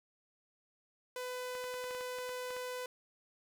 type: tone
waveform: sawtooth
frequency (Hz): 501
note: B4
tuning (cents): +25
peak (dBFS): -35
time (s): 1.16-2.86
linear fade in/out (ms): 2
type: clicks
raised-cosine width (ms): 0.3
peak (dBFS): -32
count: 11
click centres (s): 1.552 / 1.641 / 1.741 / 1.841 / 1.909 / 1.949 / 2.009 / 2.186 / 2.292 / 2.506 / 2.566
effects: none